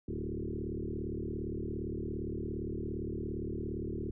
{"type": "tone with frequency modulation", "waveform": "sine", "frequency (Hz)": 217.5, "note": "A3", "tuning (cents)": -20, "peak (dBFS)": -34, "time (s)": [0.08, 4.11], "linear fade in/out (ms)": 5, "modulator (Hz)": 37.4, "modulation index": 4.9, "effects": []}